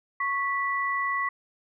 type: tone pair together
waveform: sine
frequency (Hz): 1106 / 1965.9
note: C#6 / B6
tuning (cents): -4 / -8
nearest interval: minor seventh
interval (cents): 996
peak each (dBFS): -27 / -28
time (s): 0.2-1.29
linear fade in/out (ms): 5
effects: none